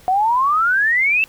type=exponential sweep; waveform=sine; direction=up; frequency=725 to 2697 Hz; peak=-13 dBFS; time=0.08-1.24 s; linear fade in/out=0 ms; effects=pink hiss -47 dBFS RMS until 1.28 s